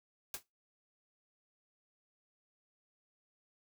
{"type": "noise with exponential decay", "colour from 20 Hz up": "white", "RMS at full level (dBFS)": -36, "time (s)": [0.34, 0.43], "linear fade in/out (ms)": 2, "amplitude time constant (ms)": 19, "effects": ["noise-tail reverb RT60 0.2 s tail -19 dB re dry"]}